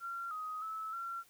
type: tone with pitch steps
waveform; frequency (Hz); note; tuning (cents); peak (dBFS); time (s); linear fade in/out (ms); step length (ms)
sine; 1374 / 1255 / 1304 / 1365; F6 / D#6 / E6 / F6; -29 / +15 / -19 / -40; -38; 0-1.24; 50; 310
effects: white hiss -65 dBFS RMS until 1.29 s